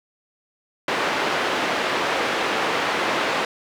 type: band-pass noise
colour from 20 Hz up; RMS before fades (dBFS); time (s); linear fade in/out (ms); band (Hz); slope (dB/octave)
pink; -23; 0.88-3.45; 2; 410 to 2900; 12
effects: none